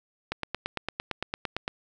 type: click train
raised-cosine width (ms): 0.3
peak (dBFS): -13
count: 13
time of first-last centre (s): 0.32-1.679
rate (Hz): 8.83
effects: none